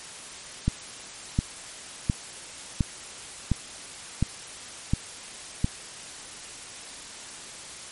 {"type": "click train", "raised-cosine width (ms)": 5, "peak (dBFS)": -9, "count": 8, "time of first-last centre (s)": [0.68, 5.645], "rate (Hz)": 1.41, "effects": ["white hiss -41 dBFS RMS until 7.91 s", "MP3 48 kbps"]}